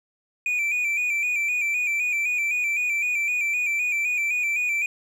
triangle tone with vibrato, 2400 Hz, D7, 37 cents sharp, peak -20 dBFS, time 0.46-4.86 s, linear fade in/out 2 ms, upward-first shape square, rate 3.9 Hz, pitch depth 46 cents each way, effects none

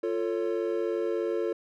triangle chord, F augmented, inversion none, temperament equal with one note detuned, 349.2 / 445.9 / 554.4 Hz, F4 / A4 / C#5, 0 / +23 / 0 cents, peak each -28 / -28 / -32 dBFS, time 0.03-1.53 s, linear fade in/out 5 ms, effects none

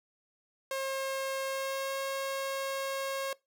sawtooth tone with pitch glide, 537 to 542.6 Hz, C5 to C#5, +45 to -37 cents, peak -28 dBFS, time 0.71-3.33 s, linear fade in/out 2 ms, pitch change +18 cents, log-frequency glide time 1.47-1.99 s, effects noise-tail reverb RT60 0.2 s tail -21 dB re dry

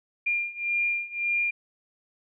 sine beating tone pair, 2400 / 2401.8 Hz, D7 / D7, +37 / +38 cents, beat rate 1.8 Hz, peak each -29 / -27 dBFS, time 0.26-1.51 s, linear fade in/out 10 ms, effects none

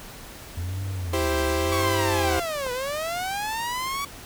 triangle tone with vibrato, 83.8 Hz, E2, 29 cents sharp, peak -25 dBFS, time 0.57-2.39 s, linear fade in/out 5 ms, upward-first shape sine, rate 0.89 Hz, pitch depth 250 cents each way
sawtooth chord, C major, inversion first, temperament equal, 329.6 / 392 / 523.3 Hz, E4 / G4 / C5, 0 / 0 / 0 cents, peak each -24 / -24 / -23 dBFS, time 1.13-2.4 s, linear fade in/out 5 ms
sawtooth linear two-way sweep, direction down then up, 1143 to 486.2 to 1143 Hz, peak -23 dBFS, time 1.72-4.05 s, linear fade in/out 5 ms, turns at 2.72 s
click, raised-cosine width 1 ms, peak -20 dBFS, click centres 2.666 s
effects pink hiss -42 dBFS RMS until 4.25 s

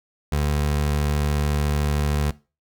25% pulse tone, 73.5 Hz, D2, 2 cents sharp, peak -16 dBFS, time 0.32-2.31 s, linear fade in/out 5 ms, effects noise-tail reverb RT60 0.3 s tail -19 dB re dry

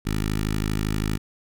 10% pulse tone with notch filter, 52.6 Hz, G#1, 23 cents sharp, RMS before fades -25 dBFS, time 0.05-1.18 s, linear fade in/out 20 ms, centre 690 Hz, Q 0.95, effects none

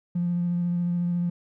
triangle tone with vibrato, 174.4 Hz, F3, 2 cents flat, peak -19 dBFS, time 0.15-1.3 s, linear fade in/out 10 ms, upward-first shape triangle, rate 14 Hz, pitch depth 17 cents each way, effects tanh soft clip ceiling -20 dBFS

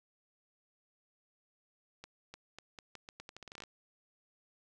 accelerating click train, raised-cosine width 0.2 ms, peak -30 dBFS, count 17, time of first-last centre 2.04-3.637 s, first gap 300 ms, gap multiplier 0.82, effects none

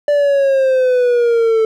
triangle exponential sweep, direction down, 587.3 to 440 Hz, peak -8 dBFS, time 0.08-1.65 s, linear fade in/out 2 ms, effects none

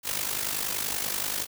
white noise with amplitude modulation, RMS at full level -27 dBFS, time 0.03-1.47 s, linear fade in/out 50 ms, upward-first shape sine, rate 50.5 Hz, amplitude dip 70%, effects none

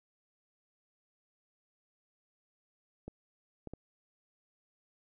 clicks, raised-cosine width 2 ms, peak -29 dBFS, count 3, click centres 3.08 / 3.673 / 3.736 s, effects none

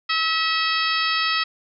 harmonic tone, 646 Hz, E5, 35 cents flat, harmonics 2 / 3 / 4 / 5 / 6 / 7 / 8, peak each -24 / -26 / -27 / -28 / -29 / -29 / -30 dBFS, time 0.09-1.44 s, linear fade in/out 10 ms, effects none

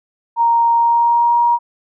sine tone with pitch glide, 932.3 to 948.6 Hz, A#5 to A#5, 0 to +30 cents, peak -10 dBFS, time 0.36-1.59 s, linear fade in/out 50 ms, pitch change +30 cents, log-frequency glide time 0.74-1.43 s, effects none

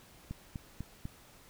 click train, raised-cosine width 5 ms, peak -26 dBFS, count 4, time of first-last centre 0.31-1.054 s, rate 4.03 Hz, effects pink hiss -58 dBFS RMS until 1.49 s

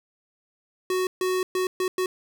square tone bursts at uneven times, 370 Hz, F#4, in tune, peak -23 dBFS, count 5, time 0.9-1.07 / 1.21-1.43 / 1.55-1.67 / 1.8-1.88 / 1.98-2.06 s, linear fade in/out 2 ms, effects none

